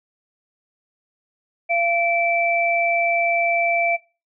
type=tone pair together; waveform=sine; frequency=684 / 2325 Hz; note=F5 / D7; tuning=-36 / -18 cents; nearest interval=octave + major sixth; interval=2118 cents; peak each=-20 dBFS; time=1.69-3.97 s; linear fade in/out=20 ms; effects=noise-tail reverb RT60 0.3 s tail -19 dB re dry